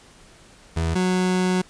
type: tone pair in turn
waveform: 30% pulse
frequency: 82.1 / 183.62 Hz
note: E2 / F#3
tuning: -6 / -13 cents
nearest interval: octave + major second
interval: 1393 cents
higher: second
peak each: -18 / -16 dBFS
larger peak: second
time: 0.76-0.95 / 0.95-1.62 s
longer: second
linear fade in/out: 10 ms
effects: pink hiss -50 dBFS RMS until 1.69 s + resampled to 22050 Hz